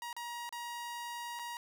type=tone with dropouts; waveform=sawtooth; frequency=950 Hz; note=A#5; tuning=33 cents sharp; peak=-36 dBFS; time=0.02-1.57 s; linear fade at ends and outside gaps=1 ms; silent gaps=0.129-0.165 / 0.492-0.525 / 1.391-1.394 s; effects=13-bit